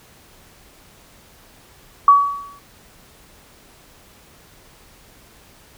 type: tone with exponential decay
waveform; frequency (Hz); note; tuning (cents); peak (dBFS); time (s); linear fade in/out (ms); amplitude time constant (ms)
sine; 1134; C#6; +39; -4; 2.08-2.59; 2; 110
effects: pink hiss -49 dBFS RMS until 5.77 s